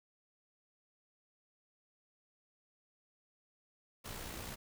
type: noise with amplitude modulation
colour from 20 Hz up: pink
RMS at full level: -43 dBFS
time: 4.04-4.56 s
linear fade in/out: 20 ms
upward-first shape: sine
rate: 60.4 Hz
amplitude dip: 45%
effects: none